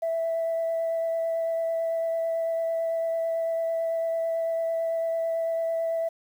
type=tone with vibrato; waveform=sine; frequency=659.3 Hz; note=E5; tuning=in tune; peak=-23 dBFS; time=0.02-6.09 s; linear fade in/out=10 ms; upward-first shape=sine; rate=9 Hz; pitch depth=8 cents each way; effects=tanh soft clip ceiling -21 dBFS + 9-bit